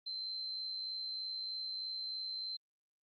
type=tone with amplitude modulation; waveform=sine; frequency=4099 Hz; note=C8; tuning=36 cents flat; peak=-37 dBFS; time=0.06-2.57 s; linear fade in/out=10 ms; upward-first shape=sine; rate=63.2 Hz; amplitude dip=30%; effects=Opus 48 kbps